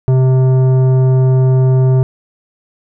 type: tone with tanh clipping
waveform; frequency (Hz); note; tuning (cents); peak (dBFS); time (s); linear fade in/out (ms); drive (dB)
sine; 130; C3; -11; -9; 0.08-2.03; 0; 12
effects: none